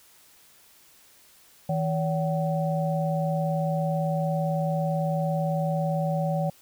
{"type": "tone cluster", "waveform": "sine", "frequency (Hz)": [160.9, 568, 757], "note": ["E3", "C#5", "F#5"], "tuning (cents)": [-42, 42, 39], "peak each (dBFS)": [-25, -29, -31], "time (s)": [1.69, 6.5], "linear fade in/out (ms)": 5, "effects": ["white hiss -56 dBFS RMS until 6.61 s"]}